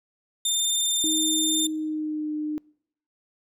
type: tone with vibrato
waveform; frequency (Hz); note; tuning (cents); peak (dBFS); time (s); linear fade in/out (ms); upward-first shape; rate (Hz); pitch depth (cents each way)
20% pulse; 3600; A7; +39; -16; 0.45-1.67; 5; sine; 19; 10
type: tone with pitch glide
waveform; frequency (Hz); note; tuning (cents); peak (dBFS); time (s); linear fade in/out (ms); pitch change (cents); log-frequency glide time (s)
sine; 312.9 to 303.3; D#4 to D#4; +10 to -44; -26; 1.04-2.58; 0; -54; 1.64-2.33
effects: noise-tail reverb RT60 0.7 s tail -26 dB re dry